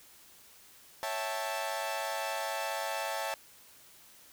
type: chord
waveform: sawtooth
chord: A dominant seventh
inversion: first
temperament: equal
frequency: 554.4 / 659.3 / 784 / 880 Hz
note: C#5 / E5 / G5 / A5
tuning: 0 / 0 / 0 / 0 cents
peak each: -36 / -34 / -38 / -33 dBFS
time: 1.03-3.34 s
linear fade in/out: 0 ms
effects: white hiss -57 dBFS RMS until 4.32 s